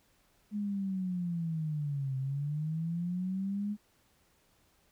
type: linear two-way sweep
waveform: sine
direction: down then up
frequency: 210.2 to 131.1 to 210.2 Hz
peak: -31 dBFS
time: 0.51-3.77 s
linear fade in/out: 50 ms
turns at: 2.17 s
effects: pink hiss -69 dBFS RMS until 4.91 s